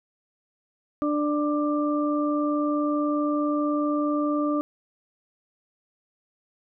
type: harmonic tone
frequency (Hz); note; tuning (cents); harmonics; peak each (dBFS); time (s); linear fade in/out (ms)
295.9; D4; +13; 1 / 2 / 4; -23 / -29 / -30; 1.02-4.61; 0
effects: none